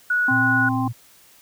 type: tone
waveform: sine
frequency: 1465 Hz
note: F#6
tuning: 18 cents flat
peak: -17 dBFS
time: 0.1-0.69 s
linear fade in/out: 5 ms
type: harmonic tone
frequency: 261.6 Hz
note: C4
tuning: in tune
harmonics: 1 / 3 / 4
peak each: -22 / -27 / -28 dBFS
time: 0.28-0.88 s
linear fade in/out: 5 ms
type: tone with vibrato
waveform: sine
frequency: 116.54 Hz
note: A#2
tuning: in tune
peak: -25 dBFS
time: 0.3-0.93 s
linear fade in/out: 20 ms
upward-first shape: square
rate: 8.4 Hz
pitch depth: 16 cents each way
effects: white hiss -52 dBFS RMS until 1.41 s